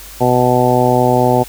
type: harmonic tone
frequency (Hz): 124.5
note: B2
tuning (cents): +14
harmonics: 1 / 2 / 3 / 4 / 5 / 6 / 7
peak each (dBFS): -17 / -17 / -17 / -17 / -17 / -17 / -17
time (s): 0.2-1.44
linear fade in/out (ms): 20
effects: added 50 Hz sine -37 dBFS peak until 1.48 s + white hiss -35 dBFS RMS until 1.48 s